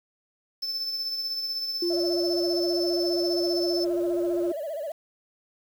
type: tone with tremolo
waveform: triangle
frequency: 5274 Hz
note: E8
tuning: in tune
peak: -25 dBFS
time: 0.62-3.85 s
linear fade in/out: 10 ms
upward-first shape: sine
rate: 16 Hz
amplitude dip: 40%
type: tone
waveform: sine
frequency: 348.4 Hz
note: F4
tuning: 4 cents flat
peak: -23 dBFS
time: 1.82-4.52 s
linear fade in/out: 5 ms
type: tone with vibrato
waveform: sine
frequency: 612 Hz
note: D#5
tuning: 29 cents flat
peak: -29 dBFS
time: 1.9-4.92 s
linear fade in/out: 5 ms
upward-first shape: sine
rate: 15 Hz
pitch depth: 150 cents each way
effects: tanh soft clip ceiling -17 dBFS + 8-bit